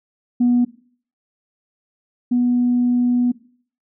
sine tone pair in turn, 243.6 / 244.9 Hz, B3 / B3, -24 / -14 cents, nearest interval unison, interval 10 cents, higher second, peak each -11 / -13 dBFS, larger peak first, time 0.4-0.65 / 2.31-3.32 s, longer second, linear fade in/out 10 ms, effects noise-tail reverb RT60 0.5 s tail -19 dB re dry + tanh soft clip ceiling -9 dBFS

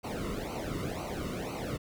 brown noise with flanger, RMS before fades -36 dBFS, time 0.03-1.78 s, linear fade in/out 20 ms, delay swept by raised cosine 0.57 to 1.25 ms, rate 2 Hz, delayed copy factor -0.95, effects none

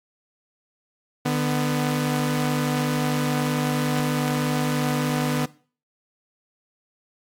sawtooth tone pair together, 149.7 / 248.4 Hz, D3 / B3, +33 / +10 cents, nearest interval major sixth, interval 877 cents, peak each -20 dBFS, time 1.25-5.46 s, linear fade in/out 10 ms, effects noise-tail reverb RT60 0.4 s tail -19 dB re dry + AAC 64 kbps

